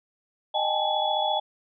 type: tone cluster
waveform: sine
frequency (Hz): 617 / 782 / 817 / 871 / 3395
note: D#5 / G5 / G#5 / A5 / G#7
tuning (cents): -15 / -4 / -29 / -18 / +37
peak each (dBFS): -29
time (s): 0.54-1.4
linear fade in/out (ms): 10
effects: none